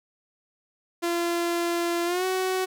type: tone with pitch glide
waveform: sawtooth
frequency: 342.8 to 373.8 Hz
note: F4 to F#4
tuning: -32 to +18 cents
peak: -20 dBFS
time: 1.02-2.66 s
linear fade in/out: 20 ms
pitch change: +150 cents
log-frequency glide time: 2.05-2.25 s
effects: none